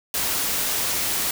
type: noise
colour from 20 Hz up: white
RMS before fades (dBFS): -24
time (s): 0.14-1.31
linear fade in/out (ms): 2
effects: none